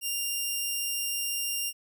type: tone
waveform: 10% pulse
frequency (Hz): 2794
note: F7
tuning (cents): 0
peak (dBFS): -20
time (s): 0.01-1.73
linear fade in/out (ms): 50
effects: none